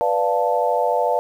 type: chord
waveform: sine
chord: B half-diminished seventh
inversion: none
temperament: equal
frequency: 493.9 / 587.3 / 698.5 / 880 Hz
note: B4 / D5 / F5 / A5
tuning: 0 / 0 / 0 / 0 cents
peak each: -22 dBFS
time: 0.01-1.19 s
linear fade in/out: 0 ms
effects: 8-bit